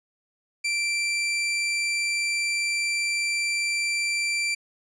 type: tone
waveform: sawtooth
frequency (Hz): 2349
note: D7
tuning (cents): 0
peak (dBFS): -20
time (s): 0.64-4.55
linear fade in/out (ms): 10
effects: resampled to 22050 Hz